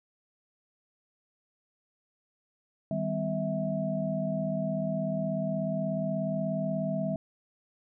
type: tone cluster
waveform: sine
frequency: 156.9 / 197.1 / 253.6 / 649 Hz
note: D#3 / G3 / B3 / E5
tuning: +15 / +10 / +46 / -27 cents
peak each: -34 / -32 / -37 / -32 dBFS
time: 2.91-7.16 s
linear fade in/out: 2 ms
effects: none